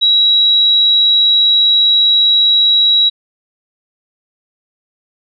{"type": "tone", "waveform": "sine", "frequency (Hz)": 3875, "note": "B7", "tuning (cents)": -34, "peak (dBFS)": -7, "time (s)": [0.01, 3.1], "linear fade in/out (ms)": 20, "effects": []}